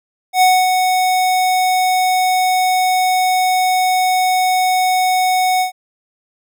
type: tone with ADSR envelope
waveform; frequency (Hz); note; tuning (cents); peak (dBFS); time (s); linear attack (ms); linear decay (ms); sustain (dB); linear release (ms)
square; 740; F#5; 0; -8; 0.33-5.72; 86; 250; -5; 110
effects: none